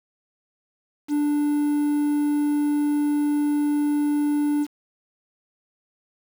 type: tone with quantisation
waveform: triangle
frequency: 293.7 Hz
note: D4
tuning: in tune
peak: -17 dBFS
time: 1.08-4.67 s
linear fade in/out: 50 ms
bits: 7
effects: none